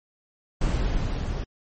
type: noise with level ramp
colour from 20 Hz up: brown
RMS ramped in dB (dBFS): -22 to -29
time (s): 0.61-1.44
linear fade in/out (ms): 5
effects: MP3 32 kbps